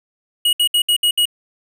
square tone bursts, 2900 Hz, F#7, 35 cents flat, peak -13 dBFS, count 6, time 0.45-1.255 s, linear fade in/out 5 ms, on 80 ms, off 65 ms, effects none

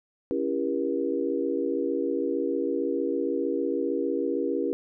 sine chord, C# diminished seventh, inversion none, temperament just, 277.2 / 332.6 / 399.1 / 479 Hz, C#4 / E4 / G4 / Bb4, 0 / +16 / +31 / +47 cents, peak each -30 dBFS, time 0.31-4.73 s, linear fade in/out 0 ms, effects none

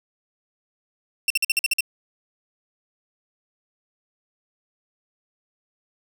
sawtooth tone bursts, 2710 Hz, E7, 47 cents sharp, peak -14 dBFS, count 8, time 1.28-1.807 s, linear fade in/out 2 ms, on 23 ms, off 49 ms, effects none

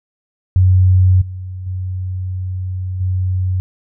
sine tone with level steps, 92.5 Hz, F#2, in tune, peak -7 / -24 / -19 / -14 dBFS, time 0.56-3.6 s, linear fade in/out 0 ms, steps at 1.21 / 1.66 / 3 s, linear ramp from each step 10 ms, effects none

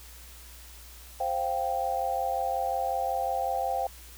sine chord, C suspended fourth, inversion none, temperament equal, 523.3 / 698.5 / 784 Hz, C5 / F5 / G5, 0 / 0 / 0 cents, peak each -33 / -31 / -29 dBFS, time 1.2-3.87 s, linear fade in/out 5 ms, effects added 60 Hz sine -48 dBFS peak until 4.17 s + white hiss -50 dBFS RMS until 4.17 s

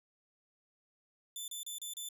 15% pulse tone bursts, 3520 Hz, A7, in tune, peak -33 dBFS, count 5, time 1.36-2.088 s, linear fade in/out 2 ms, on 120 ms, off 32 ms, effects none

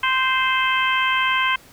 harmonic tone, 521 Hz, C5, 7 cents flat, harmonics 2 / 3 / 4 / 5 / 6, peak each -21 / -23 / -24 / -25 / -26 dBFS, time 0.03-1.56 s, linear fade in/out 5 ms, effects pink hiss -48 dBFS RMS until 1.72 s

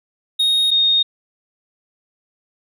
triangle / sine tone pair in turn, 3729 / 3705 Hz, A#7 / A#7, 0 / -11 cents, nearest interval unison, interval 11 cents, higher first, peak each -12 dBFS, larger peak neither, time 0.39-0.71 / 0.71-1.03 s, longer neither, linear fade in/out 10 ms, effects none

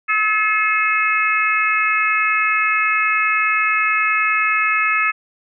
harmonic tone, 429.5 Hz, A4, 42 cents flat, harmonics 3 / 4 / 5 / 6, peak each -19 / -22 / -20 / -20 dBFS, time 0.08-5.12 s, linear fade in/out 20 ms, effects none

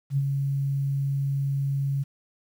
sine tone with ADSR envelope, 138.59 Hz, C#3, in tune, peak -19 dBFS, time 0.1-2.04 s, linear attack 71 ms, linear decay 46 ms, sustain -4 dB, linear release 18 ms, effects 9-bit

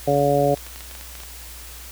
harmonic tone, 142.3 Hz, C#3, 46 cents sharp, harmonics 1 / 2 / 3 / 4 / 5, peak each -24 / -25 / -22 / -19 / -22 dBFS, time 0.07-0.55 s, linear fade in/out 10 ms
clicks, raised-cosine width 0.2 ms, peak -21 dBFS, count 10, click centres 0.574 / 0.666 / 0.76 / 0.807 / 0.912 / 0.952 / 1.011 / 1.153 / 1.203 / 1.235 s
effects added 60 Hz sine -40 dBFS peak until 1.91 s + white hiss -40 dBFS RMS until 1.91 s

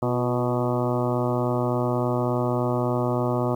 harmonic tone with a mistuned harmonic, 123.47 Hz, B2, in tune, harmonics 1 / 2 / 3 / 4 / 5 / 6 / 7 / 8 / 9 / 10, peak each -26 / -28 / -28 / -31 / -29 / -35 / -34 / -37 / -35 / -37 dBFS, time 0.02-3.55 s, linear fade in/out 5 ms, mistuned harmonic 3, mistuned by -42 cents, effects 9-bit

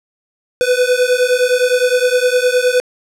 square beating tone pair, 493.9 / 503.6 Hz, B4 / B4, 0 / +34 cents, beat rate 9.7 Hz, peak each -15 / -15 dBFS, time 0.61-2.8 s, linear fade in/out 0 ms, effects low-pass 11000 Hz 12 dB/octave + 8-bit

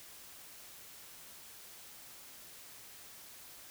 silence, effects white hiss -53 dBFS RMS until 3.7 s

